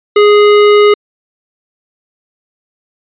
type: tone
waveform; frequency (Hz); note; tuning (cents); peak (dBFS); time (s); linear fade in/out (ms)
square; 415.3; G#4; 0; -4; 0.16-0.94; 5
effects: resampled to 8000 Hz